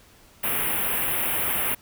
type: band-stop noise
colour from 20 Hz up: white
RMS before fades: -25 dBFS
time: 0.43-1.75 s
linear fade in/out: 10 ms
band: 3100 to 10000 Hz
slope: 48 dB/octave
effects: pink hiss -54 dBFS RMS until 1.81 s